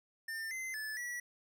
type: tone with pitch steps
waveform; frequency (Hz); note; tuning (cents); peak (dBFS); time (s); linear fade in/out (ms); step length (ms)
square; 1799 / 2063 / 1736 / 1940; A6 / C7 / A6 / B6; +38 / -25 / -24 / -31; -39; 0.28-1.2; 5; 230
effects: none